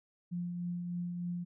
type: tone with tremolo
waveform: sine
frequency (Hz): 175.3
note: F3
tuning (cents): +7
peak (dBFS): -33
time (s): 0.31-1.45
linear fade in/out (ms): 20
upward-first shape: triangle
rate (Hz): 3.3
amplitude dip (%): 35
effects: none